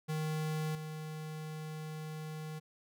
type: tone with level steps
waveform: square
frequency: 155.56 Hz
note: D#3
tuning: in tune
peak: -34 / -41 dBFS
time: 0.08-2.6 s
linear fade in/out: 20 ms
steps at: 0.75 s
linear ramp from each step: 2 ms
effects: none